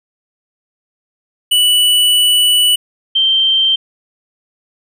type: tone pair in turn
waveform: square / sine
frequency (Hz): 2960 / 3136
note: F#7 / G7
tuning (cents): 0 / 0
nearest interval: minor second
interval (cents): 100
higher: second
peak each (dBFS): -9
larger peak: neither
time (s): 1.51-2.76 / 3.15-3.76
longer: first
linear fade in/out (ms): 10
effects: none